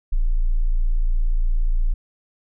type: tone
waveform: sine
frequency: 28.49 Hz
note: A#0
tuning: 39 cents flat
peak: -15 dBFS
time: 0.12-1.94 s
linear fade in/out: 10 ms
effects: none